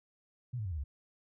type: tone with pitch steps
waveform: sine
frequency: 123.47 / 106.87 / 92.5 / 80.06 / 69.3 Hz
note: B2 / A2 / F#2 / D#2 / C#2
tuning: 0 / -50 / 0 / +50 / 0 cents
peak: -34 dBFS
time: 0.53-0.84 s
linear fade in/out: 10 ms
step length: 62 ms
effects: none